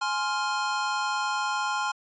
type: chord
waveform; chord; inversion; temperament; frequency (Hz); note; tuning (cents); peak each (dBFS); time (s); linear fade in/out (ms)
square; F minor; first; just; 838.1 / 1047.7 / 1396.9; Ab5 / C6 / F6; +16 / +2 / 0; -31; 0.01-1.92; 10
effects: resampled to 16000 Hz